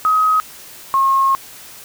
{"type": "tone pair in turn", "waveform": "sine", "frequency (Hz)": [1265, 1079.6], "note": ["D#6", "C#6"], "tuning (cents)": [28, -46], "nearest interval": "minor third", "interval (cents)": 274, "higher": "first", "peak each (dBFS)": -11, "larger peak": "neither", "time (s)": [[0.05, 0.4], [0.94, 1.35]], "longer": "second", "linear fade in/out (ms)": 0, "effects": ["white hiss -38 dBFS RMS until 1.84 s"]}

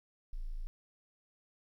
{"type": "tone", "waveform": "sine", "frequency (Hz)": 27.5, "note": "A0", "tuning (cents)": 0, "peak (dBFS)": -36, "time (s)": [0.33, 0.67], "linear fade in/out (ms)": 0, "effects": ["12-bit"]}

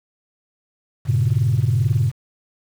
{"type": "chord", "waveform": "sine", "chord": "G diminished", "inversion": "none", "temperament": "equal", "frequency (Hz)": [98, 116.54, 138.59], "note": ["G2", "Bb2", "Db3"], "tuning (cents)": [0, 0, 0], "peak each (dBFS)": [-20, -17, -19], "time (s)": [1.05, 2.12], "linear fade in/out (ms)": 50, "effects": ["tanh soft clip ceiling -9 dBFS", "7-bit"]}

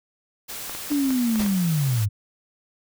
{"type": "noise", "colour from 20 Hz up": "white", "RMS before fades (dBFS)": -34, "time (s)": [0.48, 2.06], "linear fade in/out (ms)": 20}
{"type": "clicks", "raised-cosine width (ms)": 0.5, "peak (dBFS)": -19, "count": 7, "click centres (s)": [0.696, 0.75, 0.917, 1.106, 1.358, 1.42, 1.463]}
{"type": "linear sweep", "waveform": "sine", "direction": "down", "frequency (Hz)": [297, 98], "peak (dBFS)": -19, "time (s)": [0.9, 2.09], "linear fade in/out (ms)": 20}
{"type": "noise with exponential decay", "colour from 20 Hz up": "pink", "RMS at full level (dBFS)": -27, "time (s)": [1.39, 1.64], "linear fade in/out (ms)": 5, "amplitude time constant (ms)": 53}
{"effects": []}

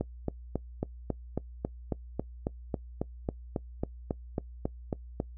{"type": "click train", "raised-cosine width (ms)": 2, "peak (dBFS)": -16, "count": 20, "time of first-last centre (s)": [0.01, 5.201], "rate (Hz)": 3.66, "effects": ["noise-tail reverb RT60 0.1 s tail -22 dB re dry", "added 60 Hz sine -43 dBFS peak until 5.37 s"]}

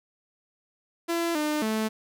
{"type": "tone with pitch steps", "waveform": "sawtooth", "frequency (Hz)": [337.6, 301.8, 218.5], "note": ["E4", "D4", "A3"], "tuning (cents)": [41, 47, -12], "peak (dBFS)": -21, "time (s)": [1.08, 1.89], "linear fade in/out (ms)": 20, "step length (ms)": 270, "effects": []}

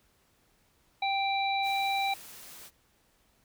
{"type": "harmonic tone", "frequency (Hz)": 785, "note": "G5", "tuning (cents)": 2, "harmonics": [1, 3, 5], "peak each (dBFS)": [-28, -33, -35], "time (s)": [1.02, 2.14], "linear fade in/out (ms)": 5}
{"type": "noise", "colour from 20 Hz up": "white", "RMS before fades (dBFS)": -48, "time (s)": [1.62, 2.71], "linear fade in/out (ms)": 50}
{"effects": ["pink hiss -68 dBFS RMS until 3.44 s"]}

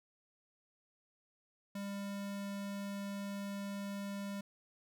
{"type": "tone", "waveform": "square", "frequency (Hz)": 199.9, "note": "G3", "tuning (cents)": 34, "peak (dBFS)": -40, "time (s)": [1.75, 4.41], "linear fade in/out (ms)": 5, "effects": []}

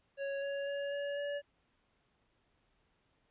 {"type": "tone with pitch steps", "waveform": "square", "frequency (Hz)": [554.4, 559.2, 564.1, 569, 574], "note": ["C#5", "C#5", "C#5", "C#5", "D5"], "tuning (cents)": [0, 15, 30, 45, -40], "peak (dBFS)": -36, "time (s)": [0.17, 1.42], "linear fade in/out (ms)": 50, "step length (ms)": 250, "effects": ["pink hiss -75 dBFS RMS until 3.3 s", "resampled to 8000 Hz"]}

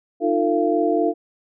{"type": "tone cluster", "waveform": "sine", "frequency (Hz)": [305.5, 349.5, 449.8, 684], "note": ["D#4", "F4", "A4", "F5"], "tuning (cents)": [-32, 1, 38, -36], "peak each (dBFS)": -22, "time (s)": [0.2, 1.14], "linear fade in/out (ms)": 50, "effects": []}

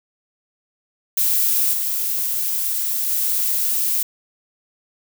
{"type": "noise with level steps", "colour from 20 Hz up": "violet", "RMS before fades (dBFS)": [-18, -22, -20], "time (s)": [1.17, 4.03], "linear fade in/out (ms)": 5, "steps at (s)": [1.73, 3.09], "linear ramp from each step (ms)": 5, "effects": []}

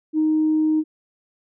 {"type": "tone", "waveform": "sine", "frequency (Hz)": 311.1, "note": "D#4", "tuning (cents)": 0, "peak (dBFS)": -15, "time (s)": [0.13, 0.84], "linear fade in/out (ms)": 50, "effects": ["tanh soft clip ceiling -11 dBFS"]}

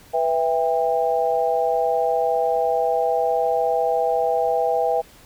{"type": "chord", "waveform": "sine", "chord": "E minor", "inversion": "second", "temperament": "equal with one note detuned", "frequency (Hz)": [493.9, 659.3, 798.6], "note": ["B4", "E5", "G5"], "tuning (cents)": [0, 0, 32], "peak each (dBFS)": -22, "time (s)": [0.13, 5.02], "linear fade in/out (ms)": 20, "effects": ["pink hiss -49 dBFS RMS until 5.25 s"]}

